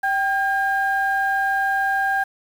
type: tone pair together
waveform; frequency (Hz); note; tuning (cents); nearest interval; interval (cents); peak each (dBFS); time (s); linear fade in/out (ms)
sine; 780 / 1613.1; G5 / G6; -9 / +49; octave + minor second; 1258; -20; 0.03-2.24; 10
effects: tanh soft clip ceiling -11 dBFS + 7-bit